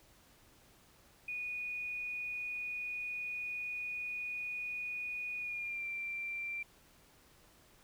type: tone with pitch glide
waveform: sine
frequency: 2465 to 2359 Hz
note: D#7 to D7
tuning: -17 to +7 cents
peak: -37 dBFS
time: 1.28-6.63 s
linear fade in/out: 5 ms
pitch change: -76 cents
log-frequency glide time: 5.39-5.86 s
effects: pink hiss -64 dBFS RMS until 7.83 s